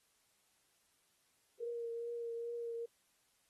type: tone with vibrato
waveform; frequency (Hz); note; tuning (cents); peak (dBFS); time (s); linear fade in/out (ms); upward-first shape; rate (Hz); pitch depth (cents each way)
sine; 468.2; A#4; +8; -39; 1.6-2.86; 10; triangle; 2.4; 22
effects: white hiss -75 dBFS RMS until 3.49 s + AAC 32 kbps